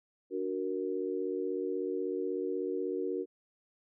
sine chord, D augmented, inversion none, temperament equal, 293.7 / 370 / 466.2 Hz, D4 / F#4 / A#4, 0 / 0 / 0 cents, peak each -38 / -34 / -36 dBFS, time 0.3-3.26 s, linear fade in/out 50 ms, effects none

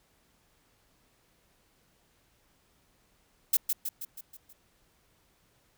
violet noise with echo, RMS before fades -23 dBFS, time 3.53-3.57 s, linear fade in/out 5 ms, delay 160 ms, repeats 6, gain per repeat -5 dB, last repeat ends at 4.53 s, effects pink hiss -68 dBFS RMS until 5.77 s

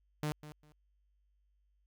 sawtooth tone with echo, 150.9 Hz, D3, 47 cents sharp, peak -29 dBFS, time 0.23-0.32 s, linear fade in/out 0 ms, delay 200 ms, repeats 2, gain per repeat -14 dB, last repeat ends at 0.72 s, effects added 50 Hz sine -70 dBFS peak until 1.86 s

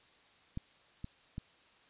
clicks, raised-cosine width 5 ms, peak -25 / -28 / -27 dBFS, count 3, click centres 0.574 / 1.044 / 1.381 s, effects white hiss -64 dBFS RMS until 1.89 s + resampled to 8000 Hz

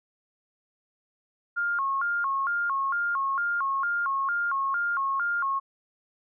sine tone with vibrato, 1238 Hz, D#6, 9 cents flat, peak -24 dBFS, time 1.56-5.6 s, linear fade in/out 20 ms, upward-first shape square, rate 2.2 Hz, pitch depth 220 cents each way, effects none

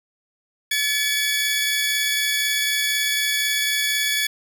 sawtooth tone cluster, 1727 / 2266 / 3390 Hz, A6 / C#7 / G#7, -33 / +37 / +35 cents, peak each -21 dBFS, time 0.71-4.27 s, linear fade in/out 5 ms, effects none

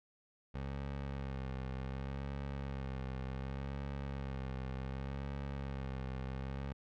20% pulse tone with vibrato, 67.3 Hz, C2, 49 cents sharp, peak -34 dBFS, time 0.54-6.73 s, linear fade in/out 10 ms, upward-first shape sine, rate 0.67 Hz, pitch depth 52 cents each way, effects low-pass 3000 Hz 12 dB/octave

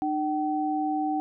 sine tone pair together, 303.2 / 764 Hz, D#4 / G5, -45 / -45 cents, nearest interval octave + major third, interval 1600 cents, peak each -27 dBFS, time 0.02-1.2 s, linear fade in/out 0 ms, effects none

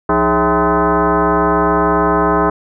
sine tone with frequency modulation, 308 Hz, D#4, 17 cents flat, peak -10 dBFS, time 0.09-2.5 s, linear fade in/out 5 ms, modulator 241 Hz, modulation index 4.3, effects none

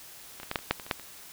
clicks, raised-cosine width 0.3 ms, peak -25 / -23 / -14 / -10 / -27 / -7 / -23 / -26 / -9 / -27 dBFS, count 10, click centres 0.4 / 0.432 / 0.514 / 0.558 / 0.589 / 0.71 / 0.798 / 0.865 / 0.912 / 0.997 s, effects white hiss -48 dBFS RMS until 1.32 s

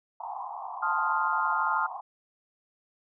pink band-pass noise, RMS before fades -38 dBFS, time 0.2-2.01 s, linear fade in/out 5 ms, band 710 to 1100 Hz, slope 96 dB/octave
sine chord, F dominant seventh, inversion first, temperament equal, 880 / 1046.5 / 1244.5 / 1396.9 Hz, A5 / C6 / Eb6 / F6, 0 / 0 / 0 / 0 cents, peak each -30 dBFS, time 0.82-1.87 s, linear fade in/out 10 ms
effects none

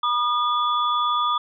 sine tone cluster, 969 / 1217 / 3432 Hz, B5 / D#6 / A7, -33 / -39 / -44 cents, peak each -27 / -20 / -28 dBFS, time 0.03-1.38 s, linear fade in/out 5 ms, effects none

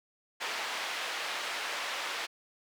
white band-pass noise, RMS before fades -36 dBFS, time 0.4-2.27 s, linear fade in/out 20 ms, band 600 to 3000 Hz, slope 12 dB/octave, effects none

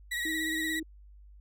35% pulse tone with vibrato, 1922 Hz, B6, 48 cents flat, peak -29 dBFS, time 0.11-0.8 s, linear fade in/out 10 ms, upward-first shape triangle, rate 17 Hz, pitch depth 52 cents each way
sine tone, 317.3 Hz, D#4, 34 cents sharp, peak -34 dBFS, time 0.25-0.83 s, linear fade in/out 5 ms
effects added 50 Hz sine -50 dBFS peak until 1.4 s

